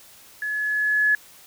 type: tone with level ramp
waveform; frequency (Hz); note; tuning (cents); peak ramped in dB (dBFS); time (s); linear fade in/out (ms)
sine; 1703; G#6; +43; -25 to -15; 0.42-1.15; 2
effects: white hiss -49 dBFS RMS until 1.46 s

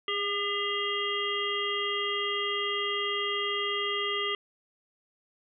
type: harmonic tone with a mistuned harmonic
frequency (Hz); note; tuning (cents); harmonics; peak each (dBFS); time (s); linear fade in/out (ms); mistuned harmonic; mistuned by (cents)
403.7; G#4; -49; 1 / 3 / 5 / 7 / 8; -34 / -34 / -34 / -34 / -34; 0.08-4.35; 2; 1; +15
effects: none

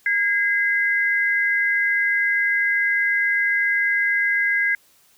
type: tone pair together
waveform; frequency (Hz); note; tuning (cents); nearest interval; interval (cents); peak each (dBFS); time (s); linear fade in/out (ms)
sine; 1634.1 / 2047; G#6 / C7; -28 / -38; major third; 390; -20; 0.06-4.75; 2
effects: white hiss -57 dBFS RMS until 5.17 s

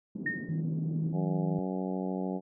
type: band-pass noise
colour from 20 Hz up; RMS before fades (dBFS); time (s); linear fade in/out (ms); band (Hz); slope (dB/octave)
white; -39; 0.15-1.13; 5; 160 to 280; 24
type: tone with exponential decay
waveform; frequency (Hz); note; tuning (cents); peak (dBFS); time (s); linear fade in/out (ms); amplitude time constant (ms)
sine; 1840; A#6; -23; -26; 0.26-0.61; 5; 74
type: tone with pitch glide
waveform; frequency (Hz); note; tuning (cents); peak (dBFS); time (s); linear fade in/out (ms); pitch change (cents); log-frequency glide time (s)
sine; 159.8 to 162.31; D#3 to E3; +47 to -27; -29; 0.49-1.59; 2; +26; 1.01-1.13
type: harmonic tone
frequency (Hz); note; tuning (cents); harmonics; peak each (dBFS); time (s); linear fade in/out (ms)
93.3; F#2; +15; 2 / 3 / 4 / 5 / 6 / 7 / 8 / 9; -33 / -37 / -39 / -41 / -43 / -44 / -45 / -46; 1.12-2.41; 50
effects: none

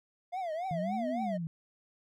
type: tone with vibrato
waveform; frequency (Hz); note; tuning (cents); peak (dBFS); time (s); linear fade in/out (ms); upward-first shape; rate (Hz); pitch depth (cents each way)
triangle; 689; F5; -24; -31; 0.32-1.38; 20; triangle; 3.6; 220
type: exponential two-way sweep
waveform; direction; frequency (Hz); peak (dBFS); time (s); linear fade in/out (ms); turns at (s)
sine; up then down; 157.7 to 260 to 157.7; -33; 0.71-1.47; 0; 1.1
effects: none

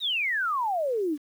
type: exponential sweep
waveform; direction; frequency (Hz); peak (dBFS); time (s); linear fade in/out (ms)
sine; down; 3887 to 277.2; -24; 0-1.18; 50
effects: 9-bit

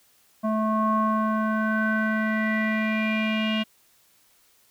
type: tone with low-pass filter sweep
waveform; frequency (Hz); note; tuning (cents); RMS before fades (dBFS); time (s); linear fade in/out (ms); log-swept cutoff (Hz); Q
square; 217.7; A3; -18; -24; 0.43-3.64; 20; 910 to 2900; 6.2
effects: white hiss -61 dBFS RMS until 4.7 s

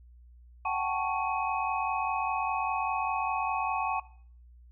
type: tone cluster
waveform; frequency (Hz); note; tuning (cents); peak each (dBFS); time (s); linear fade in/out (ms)
sine; 744 / 789 / 879 / 1108 / 2526; F#5 / G5 / A5 / C#6 / D#7; +9 / +11 / -2 / -1 / +26; -34 / -36 / -33 / -32 / -36; 0.65-4; 5
effects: noise-tail reverb RT60 0.5 s tail -19 dB re dry + added 60 Hz sine -51 dBFS peak until 4.71 s

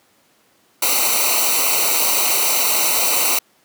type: noise with comb filter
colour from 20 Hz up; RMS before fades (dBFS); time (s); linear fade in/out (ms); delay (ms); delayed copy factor
white; -17; 0.82-3.39; 5; 0.59; -1
effects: pink hiss -57 dBFS RMS until 3.64 s + high-pass 200 Hz 12 dB/octave

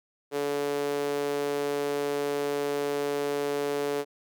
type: tone with high-pass filter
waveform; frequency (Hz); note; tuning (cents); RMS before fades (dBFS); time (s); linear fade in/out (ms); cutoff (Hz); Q
sawtooth; 143.7; D3; -37; -29; 0.31-4.05; 50; 410; 3.6
effects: none

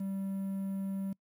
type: tone with quantisation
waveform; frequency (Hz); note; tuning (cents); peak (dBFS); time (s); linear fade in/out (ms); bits
triangle; 194.3; G3; -15; -31; 0-1.13; 5; 10
effects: noise-tail reverb RT60 0.1 s tail -25 dB re dry

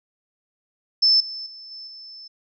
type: tone with level steps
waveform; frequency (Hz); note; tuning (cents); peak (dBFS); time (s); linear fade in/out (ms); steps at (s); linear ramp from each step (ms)
sine; 5274; E8; 0; -13 / -30 / -38 / -35 / -38; 1.02-2.28; 10; 1.2 / 1.46 / 1.71 / 1.87; 5
effects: none

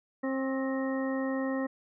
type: harmonic tone with a mistuned harmonic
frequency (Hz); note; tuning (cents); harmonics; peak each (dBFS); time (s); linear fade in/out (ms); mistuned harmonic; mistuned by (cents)
266.2; C4; +30; 1 / 2 / 3 / 4 / 5 / 7; -30 / -34 / -44 / -42 / -46 / -41; 0.23-1.67; 10; 5; -35
effects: none

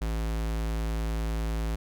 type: tone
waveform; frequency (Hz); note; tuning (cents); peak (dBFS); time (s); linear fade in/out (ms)
square; 55; A1; 0; -28; 0.01-1.76; 10
effects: none

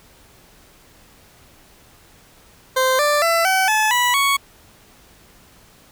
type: tone with pitch steps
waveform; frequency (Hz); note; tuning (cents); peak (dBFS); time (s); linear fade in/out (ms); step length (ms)
20% pulse; 519 / 589.3 / 669.2 / 759.9 / 862.8 / 979.7 / 1112.5; C5 / D5 / E5 / F#5 / A5 / B5 / C#6; -14 / +6 / +26 / +46 / -34 / -14 / +6; -10; 2.76-4.37; 10; 230
effects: pink hiss -50 dBFS RMS until 5.91 s

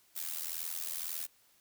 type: noise with amplitude modulation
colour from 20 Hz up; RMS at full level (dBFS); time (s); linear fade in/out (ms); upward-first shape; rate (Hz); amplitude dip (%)
blue; -35; 0.15-1.27; 20; sine; 81.9; 85
effects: white hiss -67 dBFS RMS until 1.6 s

